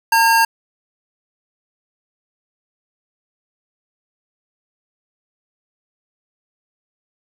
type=tone pair together; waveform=square; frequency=909.2 / 1620 Hz; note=A#5 / G#6; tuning=-43 / -43 cents; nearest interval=minor seventh; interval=1000 cents; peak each=-13 / -17 dBFS; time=0.12-0.45 s; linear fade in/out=5 ms; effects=none